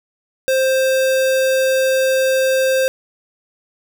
square tone, 526 Hz, C5, 9 cents sharp, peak -14 dBFS, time 0.48-2.88 s, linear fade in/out 0 ms, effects none

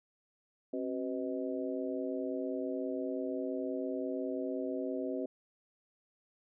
harmonic tone with a mistuned harmonic, 125.8 Hz, B2, 32 cents sharp, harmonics 2 / 3 / 4 / 5, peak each -37 / -39 / -40 / -41 dBFS, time 0.73-5.26 s, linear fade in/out 5 ms, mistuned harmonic 2, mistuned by +110 cents, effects none

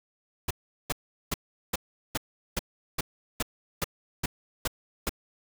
pink noise bursts, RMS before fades -28 dBFS, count 12, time 0.48-5.094 s, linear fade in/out 5 ms, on 27 ms, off 390 ms, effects none

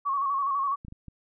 sine tone with vibrato, 1108.7 Hz, C#6, in tune, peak -24 dBFS, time 0.05-0.76 s, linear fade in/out 20 ms, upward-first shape square, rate 12 Hz, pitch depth 45 cents each way
clicks, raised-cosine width 5 ms, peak -30 dBFS, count 4, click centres 0.849 / 0.883 / 0.924 / 1.083 s
effects none

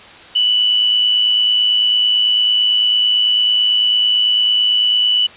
sine tone with amplitude modulation, 2966 Hz, F#7, 4 cents sharp, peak -9 dBFS, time 0.35-5.27 s, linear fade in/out 10 ms, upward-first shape sine, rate 109 Hz, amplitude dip 45%, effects white hiss -38 dBFS RMS until 5.36 s + resampled to 8000 Hz

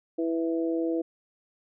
harmonic tone, 164.81 Hz, E3, in tune, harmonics 2 / 3 / 4, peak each -26 / -31 / -37 dBFS, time 0.18-1.02 s, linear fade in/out 10 ms, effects none

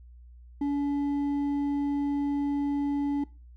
sine tone with hard clipping, 285.1 Hz, C#4, 49 cents sharp, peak -26 dBFS, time 0.61-3.24 s, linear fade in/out 5 ms, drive 4 dB, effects noise-tail reverb RT60 0.3 s tail -21 dB re dry + added 60 Hz sine -47 dBFS peak until 3.56 s

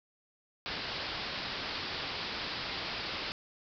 white low-pass noise, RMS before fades -38 dBFS, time 0.66-3.32 s, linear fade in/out 0 ms, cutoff 5100 Hz, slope 96 dB/octave, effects none

